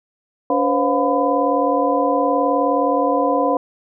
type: tone cluster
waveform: sine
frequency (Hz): 285.5 / 496.8 / 536 / 710 / 1004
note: D4 / B4 / C5 / F5 / B5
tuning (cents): -49 / +10 / +42 / +28 / +28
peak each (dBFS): -21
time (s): 0.5-3.57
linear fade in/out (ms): 2
effects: none